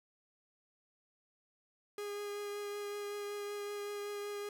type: tone with vibrato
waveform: 45% pulse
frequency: 410.2 Hz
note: G#4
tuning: 21 cents flat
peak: -39 dBFS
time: 1.98-4.49 s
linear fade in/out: 2 ms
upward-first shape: triangle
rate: 5.3 Hz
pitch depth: 13 cents each way
effects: none